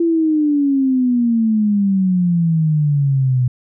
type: exponential sweep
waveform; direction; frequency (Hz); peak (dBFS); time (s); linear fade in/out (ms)
sine; down; 340.6 to 123.47; -12; 0-3.48; 5
effects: none